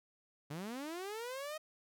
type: linear sweep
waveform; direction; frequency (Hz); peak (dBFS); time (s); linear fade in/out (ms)
sawtooth; up; 137.1 to 632; -37; 0.5-1.58; 10
effects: none